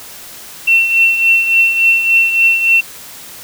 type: tone with tremolo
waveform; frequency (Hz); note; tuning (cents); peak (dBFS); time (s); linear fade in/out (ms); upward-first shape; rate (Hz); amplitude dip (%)
sine; 2704; E7; +43; -5; 0.67-2.81; 10; triangle; 3.5; 65
effects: white hiss -33 dBFS RMS until 3.43 s